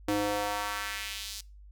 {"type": "tone with high-pass filter sweep", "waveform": "square", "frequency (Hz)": 102.9, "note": "G#2", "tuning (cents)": -16, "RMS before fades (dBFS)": -33, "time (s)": [0.08, 1.41], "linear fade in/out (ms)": 5, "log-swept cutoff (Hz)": [290, 5100], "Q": 1.5, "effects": ["noise-tail reverb RT60 0.3 s tail -22 dB re dry", "added 50 Hz sine -48 dBFS peak until 1.71 s"]}